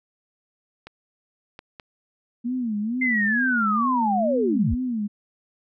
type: clicks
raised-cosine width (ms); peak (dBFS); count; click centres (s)
0.3; -23; 3; 0.87 / 1.591 / 1.798
type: tone with vibrato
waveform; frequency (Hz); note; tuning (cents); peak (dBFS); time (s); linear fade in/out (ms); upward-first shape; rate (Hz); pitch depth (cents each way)
sine; 230; A#3; -23; -23; 2.44-5.08; 20; sine; 2.2; 190
type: linear sweep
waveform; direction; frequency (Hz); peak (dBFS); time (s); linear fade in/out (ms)
sine; down; 2101 to 43.65; -20; 3.01-4.75; 10
effects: none